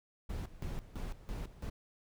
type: noise with tremolo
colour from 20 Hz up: brown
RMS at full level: -39 dBFS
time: 0.29-1.7 s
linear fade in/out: 10 ms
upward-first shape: square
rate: 3 Hz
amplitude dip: 80%
effects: none